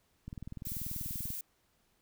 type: click train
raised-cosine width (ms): 5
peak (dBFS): -30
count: 22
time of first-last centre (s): 0.28-1.304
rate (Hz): 20.5
type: noise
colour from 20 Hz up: violet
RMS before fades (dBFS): -40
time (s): 0.65-1.41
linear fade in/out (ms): 5
effects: pink hiss -73 dBFS RMS until 2.01 s